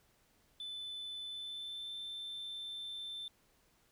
sine tone with pitch glide, 3508 to 3551 Hz, A7 to A7, -6 to +15 cents, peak -39 dBFS, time 0.6-3.28 s, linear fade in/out 2 ms, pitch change +21 cents, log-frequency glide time 1.24-1.97 s, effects tanh soft clip ceiling -40 dBFS + pink hiss -71 dBFS RMS until 3.91 s

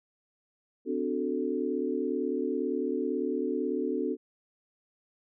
sine chord, D dominant seventh, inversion third, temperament equal with one note detuned, 255.7 / 293.7 / 370 / 440 Hz, C4 / D4 / F#4 / A4, -40 / 0 / 0 / 0 cents, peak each -33 dBFS, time 0.85-4.17 s, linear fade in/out 50 ms, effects none

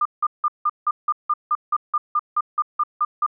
sine tone bursts, 1206 Hz, D6, 46 cents sharp, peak -16 dBFS, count 16, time 0.01-3.264 s, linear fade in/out 5 ms, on 44 ms, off 170 ms, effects none

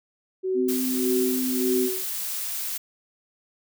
sine tone with tremolo, 375.4 Hz, F#4, 25 cents sharp, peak -21 dBFS, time 0.43-2.05 s, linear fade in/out 20 ms, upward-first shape sine, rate 1.7 Hz, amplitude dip 95%
sine tone, 257 Hz, C4, 31 cents flat, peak -24 dBFS, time 0.54-1.9 s, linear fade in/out 50 ms
blue noise, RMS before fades -30 dBFS, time 0.68-2.78 s, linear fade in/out 10 ms
effects none

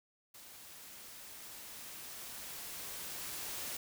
white noise with level ramp, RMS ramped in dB -54 to -41 dBFS, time 0.34-3.77 s, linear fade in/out 5 ms, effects none

